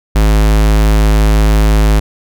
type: tone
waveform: square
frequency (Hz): 52.9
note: G#1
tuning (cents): +33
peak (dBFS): -7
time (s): 0.15-2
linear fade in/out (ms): 10
effects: none